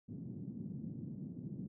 white band-pass noise, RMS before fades -45 dBFS, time 0.08-1.68 s, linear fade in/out 20 ms, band 130 to 220 Hz, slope 24 dB/octave, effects none

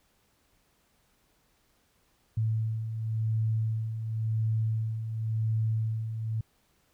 sine beating tone pair, 110 / 110.93 Hz, A2 / A2, 0 / +15 cents, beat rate 0.93 Hz, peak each -35 / -27 dBFS, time 2.37-6.41 s, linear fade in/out 5 ms, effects pink hiss -69 dBFS RMS until 6.93 s

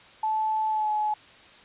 sine tone with pitch glide, 870 to 849.6 Hz, A5 to G#5, -20 to +39 cents, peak -23 dBFS, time 0.23-1.14 s, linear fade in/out 5 ms, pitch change -41 cents, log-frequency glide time 0.69-0.91 s, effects white hiss -51 dBFS RMS until 1.64 s + resampled to 8000 Hz

